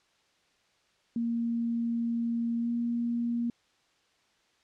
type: tone with pitch glide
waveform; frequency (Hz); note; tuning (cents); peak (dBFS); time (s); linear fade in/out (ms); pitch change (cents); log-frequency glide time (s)
sine; 233.1 to 236.1; A#3 to A#3; 0 to +22; -27; 1.16-3.5; 2; +22; 2.59-2.7
effects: white hiss -68 dBFS RMS until 4.63 s + low-pass 5000 Hz 12 dB/octave